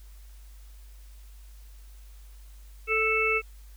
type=harmonic tone; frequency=440 Hz; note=A4; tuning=in tune; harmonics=1 / 3 / 5 / 6; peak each=-28 / -30 / -28 / -26 dBFS; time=2.87-3.42 s; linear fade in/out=50 ms; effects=added 50 Hz sine -45 dBFS peak until 3.76 s + white hiss -60 dBFS RMS until 3.76 s